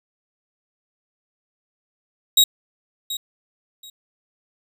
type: tone with echo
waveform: sawtooth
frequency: 3805 Hz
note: A#7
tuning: 35 cents sharp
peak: -8 dBFS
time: 2.37-2.44 s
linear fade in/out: 5 ms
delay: 730 ms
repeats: 2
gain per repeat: -14 dB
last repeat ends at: 3.9 s
effects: none